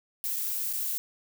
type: noise with dropouts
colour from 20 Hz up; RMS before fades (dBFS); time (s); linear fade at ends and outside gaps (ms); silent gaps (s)
violet; -31; 0.24-0.98; 0; 0.362-0.366 / 0.728-0.735
effects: none